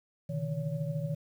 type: tone cluster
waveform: sine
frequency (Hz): 124.2 / 145.2 / 158.4 / 565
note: B2 / D3 / D#3 / C#5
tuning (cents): +10 / -19 / +31 / +33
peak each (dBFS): -39 / -37 / -33 / -40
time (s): 0.29-1.15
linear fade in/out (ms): 10
effects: 10-bit